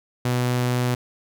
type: tone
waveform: sawtooth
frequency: 123.9 Hz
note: B2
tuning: 6 cents sharp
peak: -16 dBFS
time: 0.25-0.95 s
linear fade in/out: 5 ms
effects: none